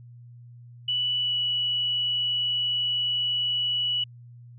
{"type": "tone with pitch glide", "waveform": "sine", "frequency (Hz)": [2960, 2943], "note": ["F#7", "F#7"], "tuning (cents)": [0, -10], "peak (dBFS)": -23, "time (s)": [0.88, 4.04], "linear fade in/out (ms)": 5, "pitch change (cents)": -10, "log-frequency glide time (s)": [1.22, 1.33], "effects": ["added 120 Hz sine -44 dBFS peak until 4.58 s"]}